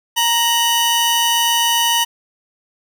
sawtooth tone pair together, 934 / 2969 Hz, A#5 / F#7, +3 / +5 cents, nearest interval octave + minor sixth, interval 2002 cents, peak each -13 dBFS, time 0.16-2.05 s, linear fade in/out 20 ms, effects none

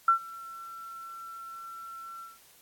sine tone with ADSR envelope, 1349 Hz, E6, 40 cents sharp, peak -16 dBFS, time 0.08-2.39 s, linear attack 4 ms, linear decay 100 ms, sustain -24 dB, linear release 190 ms, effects white hiss -58 dBFS RMS until 2.61 s + AAC 64 kbps

